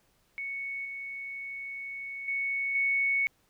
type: tone with level steps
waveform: sine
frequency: 2217 Hz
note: C#7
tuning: in tune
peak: -33 / -36 / -28 / -24 dBFS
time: 0.38-3.27 s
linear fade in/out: 0 ms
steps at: 0.85 / 2.28 / 2.75 s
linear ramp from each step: 2 ms
effects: pink hiss -69 dBFS RMS until 3.49 s